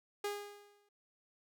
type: tone with exponential decay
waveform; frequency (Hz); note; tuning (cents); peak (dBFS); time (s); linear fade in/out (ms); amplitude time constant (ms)
sawtooth; 409.5; G#4; -24; -30; 0.24-0.89; 5; 140
effects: none